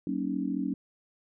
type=chord; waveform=sine; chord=D# minor seventh; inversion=first; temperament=equal with one note detuned; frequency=189.1 / 233.1 / 277.2 / 311.1 Hz; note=F#3 / A#3 / C#4 / D#4; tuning=+38 / 0 / 0 / 0 cents; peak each=-34 / -35 / -31 / -36 dBFS; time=0.07-0.74 s; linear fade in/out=2 ms; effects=none